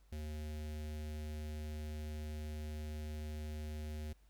square tone with notch filter, 76.1 Hz, D#2, 38 cents flat, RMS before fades -43 dBFS, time 0.12-4.13 s, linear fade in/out 5 ms, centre 1100 Hz, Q 1.1, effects added 50 Hz sine -63 dBFS peak until 4.29 s + pink hiss -75 dBFS RMS until 4.29 s

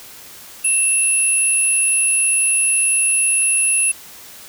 sine tone pair together, 2674 / 10696 Hz, E7 / E9, +24 / +24 cents, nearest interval 2 octaves, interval 2400 cents, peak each -21 / -14 dBFS, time 0.64-3.92 s, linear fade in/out 10 ms, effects white hiss -39 dBFS RMS until 4.48 s

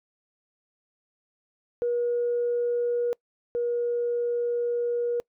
sine tone pair in turn, 480 / 478.1 Hz, B4 / A#4, -49 / +44 cents, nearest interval unison, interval 7 cents, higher first, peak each -22 / -23 dBFS, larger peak first, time 1.82-3.13 / 3.55-5.2 s, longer second, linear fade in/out 0 ms, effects noise-tail reverb RT60 0.1 s tail -26 dB re dry + tanh soft clip ceiling -18 dBFS

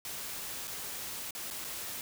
white noise with dropouts, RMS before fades -40 dBFS, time 0.05-2.01 s, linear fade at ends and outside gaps 1 ms, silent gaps 0.673-0.677 / 1.308-1.35 / 1.503-1.509 / 1.643-1.647 s, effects none

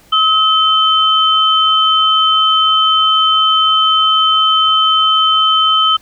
sine tone pair together, 1281 / 3078 Hz, E6 / G7, -50 / -32 cents, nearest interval octave + minor third, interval 1518 cents, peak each -11 dBFS, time 0.12-5.97 s, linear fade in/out 10 ms, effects pink hiss -47 dBFS RMS until 6.01 s

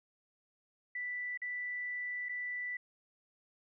sine tone with dropouts, 1975.5 Hz, B6, in tune, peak -36 dBFS, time 0.95-2.77 s, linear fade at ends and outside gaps 5 ms, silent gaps 1.375-1.417 / 2.287-2.292 s, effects none

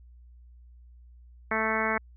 harmonic tone, 220 Hz, A3, in tune, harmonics 1 / 2 / 3 / 4 / 5 / 6 / 7 / 8 / 9 / 10, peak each -34 / -34 / -34 / -34 / -34 / -34 / -34 / -34 / -34 / -34 dBFS, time 1.51-1.98 s, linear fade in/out 5 ms, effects added 60 Hz sine -49 dBFS peak until 2.16 s

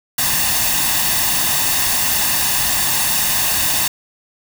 white noise with comb filter, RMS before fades -17 dBFS, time 0.18-3.88 s, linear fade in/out 5 ms, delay 1.1 ms, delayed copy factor +0.6, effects none

